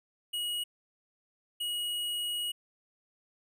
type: tone bursts at uneven times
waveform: square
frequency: 2901 Hz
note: F#7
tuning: 35 cents flat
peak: -32 dBFS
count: 2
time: 0.33-0.64 / 1.6-2.52 s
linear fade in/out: 10 ms
effects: none